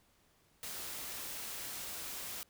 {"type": "noise", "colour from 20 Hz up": "white", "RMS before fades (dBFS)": -43, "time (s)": [0.63, 2.43], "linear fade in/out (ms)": 0, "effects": ["pink hiss -70 dBFS RMS until 2.49 s"]}